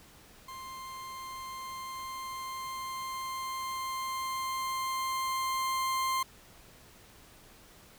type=tone with level ramp; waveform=40% pulse; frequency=1051 Hz; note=C6; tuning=7 cents sharp; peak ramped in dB=-41 to -27 dBFS; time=0.48-6.23 s; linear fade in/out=5 ms; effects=pink hiss -56 dBFS RMS until 7.98 s